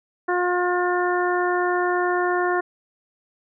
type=harmonic tone; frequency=357.1 Hz; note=F4; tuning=39 cents sharp; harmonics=1 / 2 / 3 / 4 / 5; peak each=-22 / -25 / -27 / -28 / -29 dBFS; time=0.28-2.61 s; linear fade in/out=10 ms; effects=none